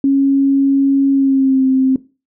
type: tone with pitch glide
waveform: sine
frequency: 274.6 to 262.8 Hz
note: C#4 to C4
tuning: -16 to +8 cents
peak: -9 dBFS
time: 0.04-1.96 s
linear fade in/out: 2 ms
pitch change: -76 cents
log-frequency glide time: 1.11-1.66 s
effects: noise-tail reverb RT60 0.3 s tail -18 dB re dry